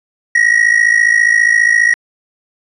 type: ring-modulated tone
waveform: triangle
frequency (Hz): 1900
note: A#6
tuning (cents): +33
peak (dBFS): -3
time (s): 0.35-1.94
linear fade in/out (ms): 0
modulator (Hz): 27.4
effects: resampled to 24000 Hz